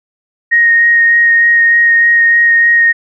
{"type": "tone with vibrato", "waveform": "sine", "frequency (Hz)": 1866, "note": "A#6", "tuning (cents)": 1, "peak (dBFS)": -5, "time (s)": [0.51, 2.93], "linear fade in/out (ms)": 20, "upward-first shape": "sine", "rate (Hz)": 3.3, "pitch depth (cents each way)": 10, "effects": []}